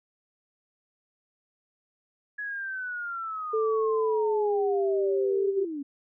sine linear sweep, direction down, 1689 to 271.4 Hz, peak -31 dBFS, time 2.38-5.83 s, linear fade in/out 10 ms
sine tone with pitch glide, 440 to 392 Hz, A4 to G4, 0 to 0 cents, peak -23 dBFS, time 3.53-5.65 s, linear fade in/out 10 ms, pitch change -200 cents, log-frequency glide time 4.06-4.86 s
effects none

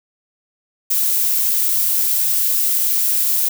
violet noise, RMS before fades -17 dBFS, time 0.9-3.49 s, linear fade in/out 10 ms, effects none

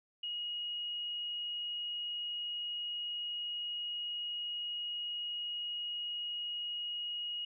sine tone, 2887 Hz, F#7, 43 cents flat, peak -36 dBFS, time 0.23-7.45 s, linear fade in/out 5 ms, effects none

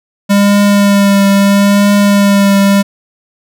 square tone with vibrato, 200.6 Hz, G3, 40 cents sharp, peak -6 dBFS, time 0.29-2.83 s, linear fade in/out 20 ms, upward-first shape triangle, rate 0.76 Hz, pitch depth 24 cents each way, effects none

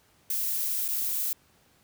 violet noise with dropouts, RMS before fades -29 dBFS, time 0.3-1.33 s, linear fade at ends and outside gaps 2 ms, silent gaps 0.88-0.886 s, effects pink hiss -63 dBFS RMS until 1.83 s + high-pass 60 Hz 12 dB/octave

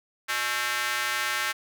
square tone with high-pass filter, 121.4 Hz, B2, 29 cents flat, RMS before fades -28 dBFS, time 0.28-1.53 s, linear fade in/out 20 ms, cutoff 1600 Hz, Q 1.8, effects none

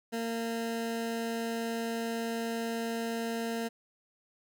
20% pulse tone, 229.5 Hz, A#3, 27 cents flat, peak -27 dBFS, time 0.12-3.69 s, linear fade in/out 20 ms, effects none

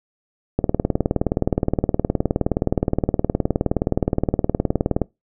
click train, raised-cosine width 2 ms, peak -4 dBFS, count 86, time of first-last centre 0.59-5.017 s, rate 19.2 Hz, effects noise-tail reverb RT60 0.2 s tail -23 dB re dry

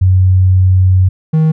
sine / triangle tone pair in turn, 93 / 157.86 Hz, F#2 / D#3, +9 / +25 cents, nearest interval major sixth, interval 916 cents, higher second, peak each -5 dBFS, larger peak neither, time 0.01-1.09 / 1.33-1.52 s, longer first, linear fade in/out 10 ms, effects none

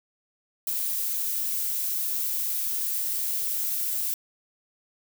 violet noise, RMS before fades -28 dBFS, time 0.67-4.14 s, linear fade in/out 2 ms, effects none

